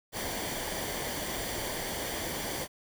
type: noise with comb filter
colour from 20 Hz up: pink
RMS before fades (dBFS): -35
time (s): 0.12-2.68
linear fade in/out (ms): 50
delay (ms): 0.76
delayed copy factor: -0.55
effects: none